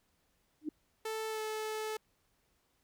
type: tone with exponential growth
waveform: sine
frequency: 305.5 Hz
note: D#4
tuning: 32 cents flat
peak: -30 dBFS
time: 0.61-0.69 s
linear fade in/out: 5 ms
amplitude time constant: 17 ms
type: tone with pitch glide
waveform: sawtooth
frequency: 440 to 433.7 Hz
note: A4 to A4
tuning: 0 to -25 cents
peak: -32 dBFS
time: 1.05-1.97 s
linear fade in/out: 5 ms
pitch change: -25 cents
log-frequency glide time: 1.29-1.41 s
effects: pink hiss -75 dBFS RMS until 2.83 s